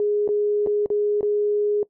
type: tone with dropouts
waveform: sine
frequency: 415.3 Hz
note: G#4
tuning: in tune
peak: -18 dBFS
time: 0-1.83 s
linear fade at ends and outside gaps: 1 ms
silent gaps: 0.277-0.289 / 0.663-0.671 / 0.86-0.902 / 1.209-1.229 s
effects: noise-tail reverb RT60 0.1 s tail -20 dB re dry